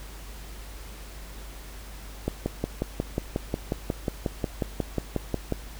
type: click train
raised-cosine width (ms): 2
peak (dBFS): -12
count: 19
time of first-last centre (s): 2.28-5.523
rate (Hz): 5.55
effects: added 50 Hz sine -40 dBFS peak until 5.79 s + pink hiss -46 dBFS RMS until 5.79 s